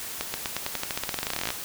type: accelerating click train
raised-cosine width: 0.2 ms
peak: -10 dBFS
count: 25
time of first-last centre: 0.21-1.504 s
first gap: 130 ms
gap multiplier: 0.91
effects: white hiss -36 dBFS RMS until 1.64 s